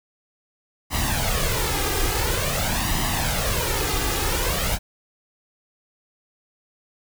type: noise with flanger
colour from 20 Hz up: pink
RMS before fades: -23 dBFS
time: 0.9-4.79 s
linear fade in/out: 50 ms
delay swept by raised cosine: 1 to 2.5 ms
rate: 0.48 Hz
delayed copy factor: +0.65
effects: none